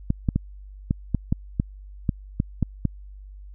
clicks, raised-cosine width 5 ms, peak -8 dBFS, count 11, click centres 0.104 / 0.288 / 0.36 / 0.909 / 1.147 / 1.325 / 1.599 / 2.092 / 2.401 / 2.627 / 2.853 s, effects added 49 Hz sine -39 dBFS peak until 3.54 s

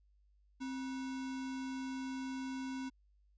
sine tone with sample-and-hold, 263.1 Hz, C4, 10 cents sharp, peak -38 dBFS, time 0.6-2.9 s, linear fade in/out 20 ms, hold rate 1225 Hz, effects added 50 Hz sine -66 dBFS peak until 3.37 s + resampled to 16000 Hz

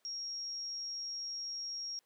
sine tone, 5588 Hz, F8, in tune, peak -38 dBFS, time 0.05-1.99 s, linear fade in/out 0 ms, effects pink hiss -75 dBFS RMS until 2.05 s + high-pass 400 Hz 12 dB/octave

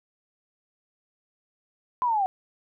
sine linear sweep, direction down, 1023 to 740 Hz, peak -21 dBFS, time 2.02-2.26 s, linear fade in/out 0 ms, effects none

